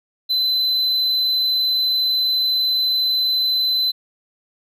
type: tone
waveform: triangle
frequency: 4037 Hz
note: B7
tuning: 37 cents sharp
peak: -15 dBFS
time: 0.29-3.92 s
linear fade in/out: 20 ms
effects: none